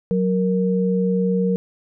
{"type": "tone pair together", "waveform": "sine", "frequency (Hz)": [185, 466.2], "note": ["F#3", "A#4"], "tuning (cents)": [0, 0], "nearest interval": "octave + major third", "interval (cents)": 1600, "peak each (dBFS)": [-18, -21], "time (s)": [0.11, 1.56], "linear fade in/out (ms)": 0, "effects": []}